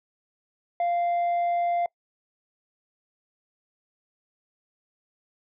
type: tone with tanh clipping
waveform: sine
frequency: 695 Hz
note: F5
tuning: 9 cents flat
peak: -23 dBFS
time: 0.8-1.86 s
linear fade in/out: 2 ms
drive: 3 dB
effects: noise-tail reverb RT60 0.1 s tail -24 dB re dry